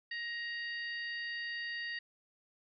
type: harmonic tone with a mistuned harmonic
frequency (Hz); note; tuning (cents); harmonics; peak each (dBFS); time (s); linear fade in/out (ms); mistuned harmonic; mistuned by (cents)
940; A#5; +14; 2 / 3 / 4 / 5; -38 / -47 / -52 / -47; 0.11-1.99; 5; 5; -28
effects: none